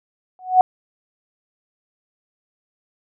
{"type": "tone with exponential growth", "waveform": "sine", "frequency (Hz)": 740, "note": "F#5", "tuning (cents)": 0, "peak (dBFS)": -4, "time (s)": [0.39, 0.61], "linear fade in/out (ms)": 1, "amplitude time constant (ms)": 46, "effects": []}